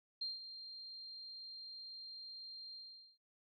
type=tone with ADSR envelope; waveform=sine; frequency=4186 Hz; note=C8; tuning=in tune; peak=-37 dBFS; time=0.21-3.18 s; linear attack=8 ms; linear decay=170 ms; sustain=-11 dB; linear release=440 ms; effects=none